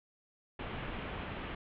pink low-pass noise, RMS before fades -41 dBFS, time 0.59-1.55 s, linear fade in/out 5 ms, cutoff 3200 Hz, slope 48 dB/octave, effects none

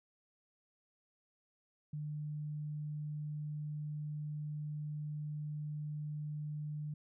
sine tone, 150 Hz, D3, 37 cents sharp, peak -38 dBFS, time 1.93-6.94 s, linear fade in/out 5 ms, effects none

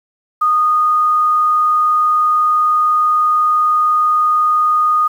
sine tone, 1233 Hz, D#6, 16 cents flat, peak -10 dBFS, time 0.41-5.08 s, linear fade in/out 10 ms, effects 7-bit

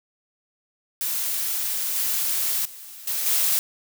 blue noise with level steps, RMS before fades -26 / -24 / -41 / -26 / -21 dBFS, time 1.01-3.59 s, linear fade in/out 0 ms, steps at 1.95 / 2.65 / 3.07 / 3.26 s, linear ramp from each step 5 ms, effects none

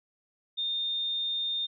sine tone, 3640 Hz, A#7, 42 cents flat, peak -28 dBFS, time 0.57-1.67 s, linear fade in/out 20 ms, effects none

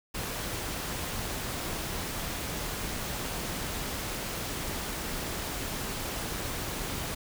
pink noise with amplitude modulation, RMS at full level -33 dBFS, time 0.14-7.15 s, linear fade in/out 10 ms, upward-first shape sine, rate 232 Hz, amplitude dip 35%, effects none

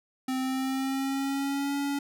square tone with pitch glide, 260 to 281.9 Hz, C4 to C#4, -11 to +29 cents, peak -28 dBFS, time 0.28-1.99 s, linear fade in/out 5 ms, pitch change +140 cents, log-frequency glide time 0.39-1.75 s, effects none

